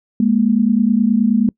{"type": "tone pair together", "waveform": "sine", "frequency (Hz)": [207.8, 237.3], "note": ["G#3", "A#3"], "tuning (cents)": [1, 31], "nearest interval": "major second", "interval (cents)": 230, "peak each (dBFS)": -14, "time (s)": [0.2, 1.49], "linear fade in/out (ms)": 2, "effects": ["noise-tail reverb RT60 0.1 s tail -26 dB re dry"]}